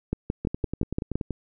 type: two click trains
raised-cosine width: 3 ms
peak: -16 / -12 dBFS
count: 10 / 7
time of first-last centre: 0.45-1.307 / 0.13-1.156 s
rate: 10.5 / 5.85 Hz
effects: none